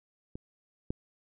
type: clicks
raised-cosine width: 3 ms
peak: -27 / -19 dBFS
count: 2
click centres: 0.355 / 0.905 s
effects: none